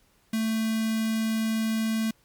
square tone with notch filter, 221.9 Hz, A3, 15 cents sharp, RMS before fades -26 dBFS, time 0.33-2.11 s, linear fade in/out 5 ms, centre 810 Hz, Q 0.74, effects pink hiss -64 dBFS RMS until 2.24 s + MP3 96 kbps

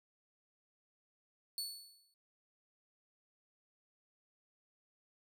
sawtooth tone with exponential decay, 4435 Hz, C#8, in tune, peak -33 dBFS, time 1.58-2.14 s, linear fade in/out 1 ms, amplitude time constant 120 ms, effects none

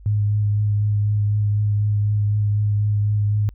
sine tone with vibrato, 104.1 Hz, G#2, 5 cents sharp, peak -16 dBFS, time 0.06-3.49 s, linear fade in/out 0 ms, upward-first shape triangle, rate 4 Hz, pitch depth 18 cents each way, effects added 50 Hz sine -40 dBFS peak until 3.54 s

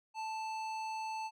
triangle tone with hard clipping, 880 Hz, A5, in tune, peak -39 dBFS, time 0.14-1.31 s, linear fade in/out 50 ms, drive 17 dB, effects none

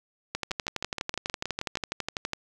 two click trains, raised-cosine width 0.2 ms, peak -14 / -12 dBFS, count 9 / 25, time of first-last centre 0.51-1.772 / 0.35-2.333 s, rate 6.34 / 12.1 Hz, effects none

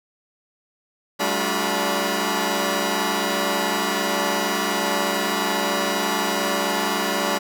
10% pulse tone cluster, 192.1 / 216.2 / 288.8 / 353 / 973 Hz, G3 / A3 / D4 / F4 / B5, -35 / -30 / -29 / +19 / -26 cents, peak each -19 dBFS, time 1.19-7.39 s, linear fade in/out 20 ms, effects none

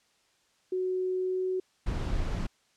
sine tone with pitch glide, 370 to 372.1 Hz, F#4 to F#4, 0 to +10 cents, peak -27 dBFS, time 0.72-1.6 s, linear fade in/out 5 ms, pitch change +10 cents, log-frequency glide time 1.17-1.48 s
brown noise, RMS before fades -30 dBFS, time 1.86-2.47 s, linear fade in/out 10 ms
effects white hiss -68 dBFS RMS until 2.76 s + low-pass 7000 Hz 12 dB/octave

